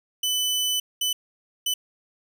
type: tone bursts at uneven times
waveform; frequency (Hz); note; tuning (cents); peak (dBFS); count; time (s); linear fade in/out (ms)
sawtooth; 3000; F#7; +23; -19; 3; 0.23-0.8 / 1.01-1.13 / 1.66-1.74; 5
effects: none